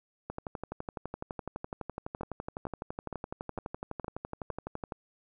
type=two click trains; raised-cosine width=1 ms; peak=-23 / -22 dBFS; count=6 / 56; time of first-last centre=2.21-4.504 / 0.3-4.922 s; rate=2.18 / 11.9 Hz; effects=none